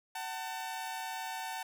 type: tone pair together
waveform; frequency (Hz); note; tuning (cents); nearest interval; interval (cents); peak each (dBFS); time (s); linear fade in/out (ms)
sawtooth; 755 / 892.4; F#5 / A5; +35 / +24; minor third; 289; -37 / -36; 0.15-1.63; 5
effects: none